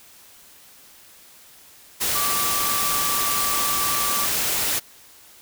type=tone in noise; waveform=sine; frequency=1162 Hz; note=D6; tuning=19 cents flat; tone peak=-26 dBFS; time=2.14-4.27 s; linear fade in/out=20 ms; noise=white; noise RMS=-23 dBFS; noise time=2-4.8 s; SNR=-6 dB; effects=white hiss -49 dBFS RMS until 5.41 s